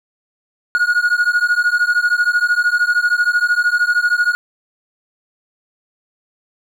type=beating tone pair; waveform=triangle; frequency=1438 / 1451 Hz; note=F#6 / F#6; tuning=-50 / -34 cents; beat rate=13 Hz; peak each=-14 dBFS; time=0.75-4.35 s; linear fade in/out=0 ms; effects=none